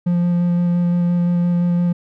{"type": "tone with vibrato", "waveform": "triangle", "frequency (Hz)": 174.61, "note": "F3", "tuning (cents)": 0, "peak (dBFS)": -12, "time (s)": [0.06, 1.93], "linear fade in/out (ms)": 10, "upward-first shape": "square", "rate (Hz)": 5.8, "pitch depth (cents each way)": 8, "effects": []}